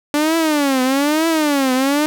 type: tone with vibrato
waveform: sawtooth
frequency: 290 Hz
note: D4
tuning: 22 cents flat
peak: -10 dBFS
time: 0.14-2.06 s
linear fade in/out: 0 ms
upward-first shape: triangle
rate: 1.1 Hz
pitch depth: 240 cents each way
effects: none